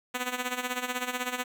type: tone with tremolo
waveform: 5% pulse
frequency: 249.6 Hz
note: B3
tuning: 19 cents sharp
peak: -16 dBFS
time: 0.14-1.44 s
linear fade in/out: 10 ms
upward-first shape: sine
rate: 16 Hz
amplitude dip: 75%
effects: none